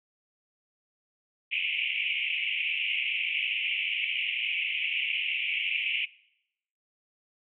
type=band-pass noise; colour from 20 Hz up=pink; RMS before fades=-30 dBFS; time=1.51-6.06 s; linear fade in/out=20 ms; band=2200 to 3000 Hz; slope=96 dB/octave; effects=noise-tail reverb RT60 0.8 s tail -22 dB re dry